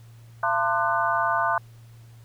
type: tone cluster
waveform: sine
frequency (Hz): 681 / 899 / 1041 / 1199 / 1493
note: F5 / A5 / C6 / D6 / F#6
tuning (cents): -44 / +37 / -9 / +36 / +15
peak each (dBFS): -27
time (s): 0.43-1.58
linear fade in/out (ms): 2
effects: added 115 Hz sine -45 dBFS peak until 2.24 s + pink hiss -59 dBFS RMS until 2.24 s